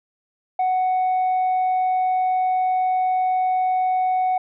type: tone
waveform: sine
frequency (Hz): 742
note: F#5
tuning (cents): +5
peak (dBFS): -15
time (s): 0.59-4.38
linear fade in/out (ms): 5
effects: tanh soft clip ceiling -16 dBFS